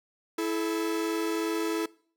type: tone pair together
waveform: 45% pulse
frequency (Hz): 329.6 / 432.4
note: E4 / A4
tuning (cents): 0 / -30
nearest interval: perfect fourth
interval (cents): 470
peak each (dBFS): -29 / -32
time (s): 0.38-1.86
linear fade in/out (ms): 5
effects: noise-tail reverb RT60 0.5 s tail -22 dB re dry